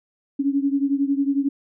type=beating tone pair; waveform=sine; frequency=275.4 / 286.4 Hz; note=C#4 / D4; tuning=-11 / -43 cents; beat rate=11 Hz; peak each=-20 / -23 dBFS; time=0.39-1.49 s; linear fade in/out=10 ms; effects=none